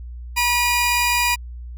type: tone pair together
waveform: sawtooth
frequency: 966.3 / 2435 Hz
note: B5 / D#7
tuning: -38 / -38 cents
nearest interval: octave + major third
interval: 1600 cents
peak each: -16 dBFS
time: 0.36-1.36 s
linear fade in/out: 20 ms
effects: added 60 Hz sine -31 dBFS peak until 1.77 s